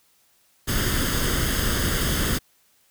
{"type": "noise with comb filter", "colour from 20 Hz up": "pink", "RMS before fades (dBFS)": -23, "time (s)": [0.67, 2.39], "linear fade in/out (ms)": 20, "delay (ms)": 0.61, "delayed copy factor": 0.65, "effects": ["white hiss -62 dBFS RMS until 2.9 s"]}